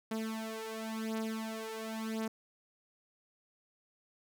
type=beating tone pair; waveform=sawtooth; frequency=220.9 / 221.84 Hz; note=A3 / A3; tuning=+7 / +14 cents; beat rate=0.94 Hz; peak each=-36 / -35 dBFS; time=0.11-2.28 s; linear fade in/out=5 ms; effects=none